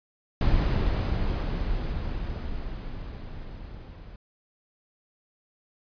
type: noise with level ramp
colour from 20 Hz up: brown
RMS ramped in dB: -21 to -43 dBFS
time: 0.41-4.16 s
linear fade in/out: 2 ms
effects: resampled to 11025 Hz